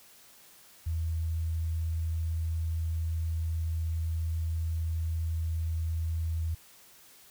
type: tone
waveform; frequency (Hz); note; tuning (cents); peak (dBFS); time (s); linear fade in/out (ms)
sine; 81.5; E2; -19; -28; 0.86-6.55; 10
effects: white hiss -56 dBFS RMS until 7.3 s